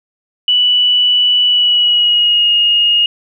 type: tone with pitch glide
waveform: sine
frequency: 2960 to 2859 Hz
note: F#7 to F7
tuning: 0 to +40 cents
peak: -8 dBFS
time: 0.48-3.06 s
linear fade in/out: 2 ms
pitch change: -60 cents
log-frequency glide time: 1.45-2.52 s
effects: none